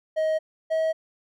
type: tone pair in turn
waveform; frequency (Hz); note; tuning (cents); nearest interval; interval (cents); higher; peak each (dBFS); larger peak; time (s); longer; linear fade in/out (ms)
triangle; 630 / 640.3; D#5 / D#5; +21 / +49; unison; 28; second; -19; neither; 0.16-0.39 / 0.7-0.93; neither; 20
effects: none